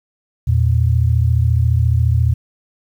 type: tone pair together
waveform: sine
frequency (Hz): 82.69 / 117.1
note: E2 / A#2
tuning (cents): +6 / +8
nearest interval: tritone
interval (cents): 602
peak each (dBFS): -14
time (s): 0.47-2.34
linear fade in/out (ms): 10
effects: 8-bit